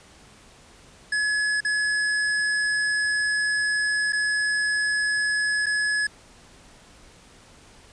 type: tone with dropouts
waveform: square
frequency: 1697 Hz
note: G#6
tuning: 37 cents sharp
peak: -22 dBFS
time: 1.12-6.07 s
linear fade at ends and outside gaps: 5 ms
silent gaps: 1.606-1.648 / 4.124-4.13 / 5.66-5.665 s
effects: pink hiss -51 dBFS RMS until 7.92 s + resampled to 22050 Hz